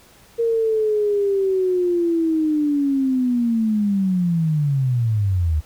sine linear sweep, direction down, 466.2 to 73.42 Hz, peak -16 dBFS, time 0.38-5.61 s, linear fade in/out 20 ms, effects pink hiss -50 dBFS RMS until 5.65 s

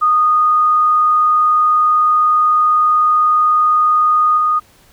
sine tone with level steps, 1234 Hz, D#6, 15 cents flat, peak -9 / -11 dBFS, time 0.01-4.6 s, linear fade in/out 20 ms, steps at 4.37 s, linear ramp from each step 10 ms, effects pink hiss -49 dBFS RMS until 4.92 s

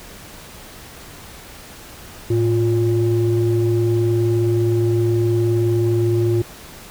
sine tone pair together, 110.4 / 350.5 Hz, A2 / F4, +6 / +6 cents, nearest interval octave + minor sixth, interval 2000 cents, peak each -16 dBFS, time 2.3-6.42 s, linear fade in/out 5 ms, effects tanh soft clip ceiling -9 dBFS + pink hiss -39 dBFS RMS until 6.9 s

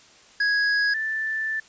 square / sine tone pair in turn, 1661.2 / 1764.3 Hz, G#6 / A6, 0 / +4 cents, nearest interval minor second, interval 104 cents, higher second, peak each -20 / -24 dBFS, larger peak first, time 0.4-0.94 / 0.94-1.6 s, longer second, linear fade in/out 5 ms, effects white hiss -52 dBFS RMS until 1.68 s + resampled to 16000 Hz

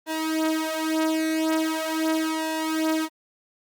sawtooth tone with flanger, 317.6 Hz, D#4, 36 cents sharp, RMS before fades -25 dBFS, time 0.06-3.09 s, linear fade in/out 50 ms, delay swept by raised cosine 2 to 6.8 ms, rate 0.41 Hz, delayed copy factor +0.85, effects Opus 24 kbps

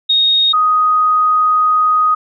sine tone pair in turn, 3729 / 1248.7 Hz, A#7 / D#6, 0 / +6 cents, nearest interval octave + perfect fifth, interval 1894 cents, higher first, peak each -9 dBFS, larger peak neither, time 0.09-0.53 / 0.53-2.15 s, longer second, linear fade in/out 10 ms, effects none

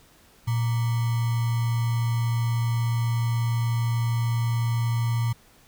sine tone with sample-and-hold, 116.54 Hz, A#2, in tune, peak -21 dBFS, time 0.47-5.33 s, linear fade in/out 10 ms, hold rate 1050 Hz, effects pink hiss -56 dBFS RMS until 5.67 s

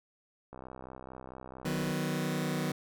click train, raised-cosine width 1 ms, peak -31 dBFS, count 90, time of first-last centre 0.53-1.91 s, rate 64.5 Hz
sawtooth chord, B major, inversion first, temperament just, 154.34 / 185.21 / 246.9 Hz, D#3 / F#3 / B3, -14 / +2 / 0 cents, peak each -30 / -31 / -32 dBFS, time 1.65-2.72 s, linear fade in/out 5 ms
effects none

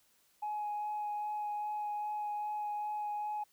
sine tone with vibrato, 838 Hz, G#5, 15 cents sharp, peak -33 dBFS, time 0.42-3.44 s, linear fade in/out 10 ms, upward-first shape sine, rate 2.5 Hz, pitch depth 11 cents each way, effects tanh soft clip ceiling -31 dBFS + white hiss -70 dBFS RMS until 3.52 s

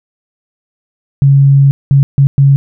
sine tone bursts at uneven times, 138.59 Hz, C#3, in tune, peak -3 dBFS, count 4, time 1.22-1.71 / 1.91-2.03 / 2.18-2.27 / 2.38-2.56 s, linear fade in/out 0 ms, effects none

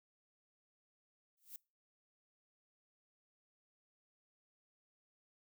violet noise with exponential growth, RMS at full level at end -45 dBFS, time 1.37-1.56 s, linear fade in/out 2 ms, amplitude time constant 40 ms, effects noise-tail reverb RT60 0.3 s tail -24 dB re dry

